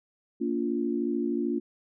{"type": "chord", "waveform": "sine", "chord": "Bb major", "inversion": "none", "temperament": "equal with one note detuned", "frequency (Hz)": [233.1, 286.5, 349.2], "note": ["Bb3", "D4", "F4"], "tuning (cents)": [0, -43, 0], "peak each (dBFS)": -30, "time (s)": [0.4, 1.6], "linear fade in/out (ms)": 20, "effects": []}